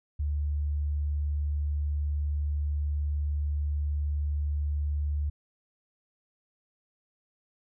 sine tone, 73.42 Hz, D2, in tune, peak -26 dBFS, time 0.19-5.3 s, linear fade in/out 10 ms, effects none

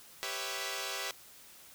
5% pulse chord, C# half-diminished seventh, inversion second, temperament equal, 392 / 493.9 / 554.4 / 659.3 Hz, G4 / B4 / C#5 / E5, 0 / 0 / 0 / 0 cents, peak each -30 dBFS, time 0.23-1.11 s, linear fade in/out 0 ms, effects white hiss -55 dBFS RMS until 1.74 s

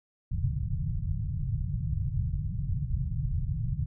white low-pass noise, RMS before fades -30 dBFS, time 0.31-3.86 s, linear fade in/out 5 ms, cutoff 150 Hz, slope 48 dB/octave, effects none

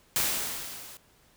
white noise with level ramp, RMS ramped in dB -25 to -47 dBFS, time 0.16-0.97 s, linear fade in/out 0 ms, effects pink hiss -62 dBFS RMS until 1.36 s

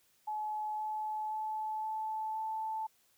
sine tone with pitch steps, 854 / 859.9 / 865.9 / 871.9 / 878 Hz, G#5 / A5 / A5 / A5 / A5, +48 / -40 / -28 / -16 / -4 cents, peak -34 dBFS, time 0.27-2.87 s, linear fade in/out 10 ms, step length 520 ms, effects white hiss -70 dBFS RMS until 3.17 s

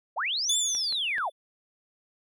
sine linear two-way sweep, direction up then down, 518 to 7560 to 518 Hz, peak -26 dBFS, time 0.16-1.3 s, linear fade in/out 20 ms, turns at 0.57 s
square tone with exponential decay, 3482 Hz, A7, 19 cents flat, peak -23 dBFS, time 0.49-1.32 s, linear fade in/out 5 ms, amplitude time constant 180 ms
clicks, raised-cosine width 0.3 ms, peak -26 / -27 / -25 dBFS, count 3, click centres 0.75 / 0.925 / 1.182 s
effects none

